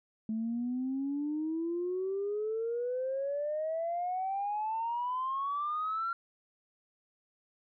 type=exponential sweep; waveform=sine; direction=up; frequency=217.2 to 1381 Hz; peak=-30 dBFS; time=0.29-6.13 s; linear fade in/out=2 ms; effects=tanh soft clip ceiling -26 dBFS